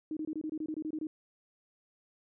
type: tone bursts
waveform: sine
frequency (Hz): 311.1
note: D#4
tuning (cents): 0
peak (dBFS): -33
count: 12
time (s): 0.11-1.07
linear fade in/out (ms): 2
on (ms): 58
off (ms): 24
effects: none